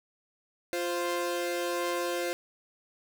sawtooth tone pair together, 349.1 / 523 Hz, F4 / C5, -1 / -1 cents, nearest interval perfect fifth, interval 700 cents, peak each -28 dBFS, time 0.73-2.33 s, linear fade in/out 0 ms, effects none

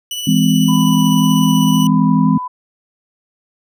sawtooth tone with tremolo, 2960 Hz, F#7, in tune, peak -17 dBFS, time 0.11-1.87 s, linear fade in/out 2 ms, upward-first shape sine, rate 16 Hz, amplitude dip 30%
sine chord, E augmented, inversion none, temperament just, 164.81 / 206 / 257.5 Hz, E3 / G#3 / B#3, 0 / -14 / -28 cents, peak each -14 dBFS, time 0.27-2.38 s, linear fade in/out 5 ms
sine tone with vibrato, 993 Hz, B5, 9 cents sharp, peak -21 dBFS, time 0.68-2.48 s, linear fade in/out 10 ms, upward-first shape square, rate 1.9 Hz, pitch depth 11 cents each way
effects none

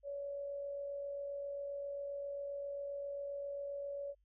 sine tone with amplitude modulation, 565 Hz, C#5, 33 cents sharp, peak -38 dBFS, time 0.03-4.15 s, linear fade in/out 50 ms, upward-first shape sine, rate 47.5 Hz, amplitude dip 30%, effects added 50 Hz sine -70 dBFS peak until 4.24 s

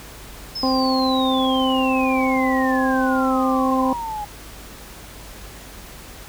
sine exponential sweep, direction down, 5274 to 820 Hz, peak -25 dBFS, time 0.55-4.25 s, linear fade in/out 10 ms
harmonic tone, 261.6 Hz, C4, in tune, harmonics 1 / 2 / 3 / 4, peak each -19 / -24 / -24 / -25 dBFS, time 0.63-3.93 s, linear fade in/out 2 ms
effects added 50 Hz sine -42 dBFS peak until 6.28 s + pink hiss -40 dBFS RMS until 6.28 s

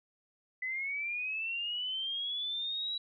sine linear sweep, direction up, 1999 to 3916 Hz, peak -33 dBFS, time 0.62-2.98 s, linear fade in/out 5 ms, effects none

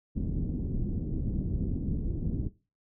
pink low-pass noise, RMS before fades -31 dBFS, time 0.15-2.49 s, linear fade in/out 20 ms, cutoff 300 Hz, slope 24 dB/octave, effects noise-tail reverb RT60 0.3 s tail -18 dB re dry

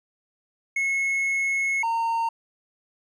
triangle tone pair in turn, 2181 / 917 Hz, C#7 / A#5, -29 / -29 cents, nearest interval octave + minor third, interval 1500 cents, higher first, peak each -20 dBFS, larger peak neither, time 0.76-1.83 / 1.83-2.29 s, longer first, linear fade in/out 5 ms, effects resampled to 32000 Hz

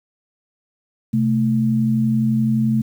sine tone pair together, 128.85 / 220.6 Hz, C3 / A3, -26 / +5 cents, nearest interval major sixth, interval 931 cents, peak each -20 / -16 dBFS, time 1.13-2.82 s, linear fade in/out 10 ms, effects 8-bit

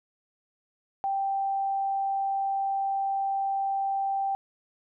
sine tone, 784 Hz, G5, in tune, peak -25 dBFS, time 1.04-4.35 s, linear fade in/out 0 ms, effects none

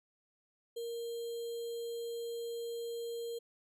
sine tone with sample-and-hold, 466.2 Hz, A#4, in tune, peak -37 dBFS, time 0.76-3.39 s, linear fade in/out 10 ms, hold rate 3675 Hz, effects resampled to 32000 Hz

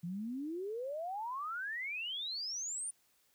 sine exponential sweep, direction up, 164.81 to 9510 Hz, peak -37 dBFS, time 0.03-2.91 s, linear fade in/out 10 ms, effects white hiss -72 dBFS RMS until 3.34 s

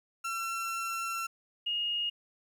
30% pulse / sine tone pair in turn, 1352 / 2858 Hz, E6 / F7, +43 / +39 cents, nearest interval octave + minor second, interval 1296 cents, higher second, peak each -30 / -29 dBFS, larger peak second, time 0.24-1.27 / 1.66-2.1 s, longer first, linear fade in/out 10 ms, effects 11-bit

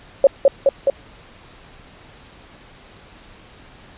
sine tone with echo, 550 Hz, C#5, 14 cents flat, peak -5 dBFS, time 0.24-0.27 s, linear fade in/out 2 ms, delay 210 ms, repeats 3, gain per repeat -2 dB, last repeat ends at 0.9 s, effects pink hiss -45 dBFS RMS until 3.97 s + resampled to 8000 Hz

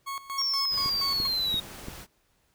40% pulse tone with tremolo, 1100 Hz, C#6, 14 cents flat, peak -31 dBFS, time 0.06-1.28 s, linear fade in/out 20 ms, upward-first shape square, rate 4.2 Hz, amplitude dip 80%
triangle linear sweep, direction down, 5588 to 3729 Hz, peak -24 dBFS, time 0.38-1.6 s, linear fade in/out 5 ms
pink noise, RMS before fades -43 dBFS, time 0.69-2.07 s, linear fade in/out 50 ms
click train, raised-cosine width 3 ms, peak -23 dBFS, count 4, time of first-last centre 0.86-1.884 s, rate 2.93 Hz
effects pink hiss -69 dBFS RMS until 2.54 s

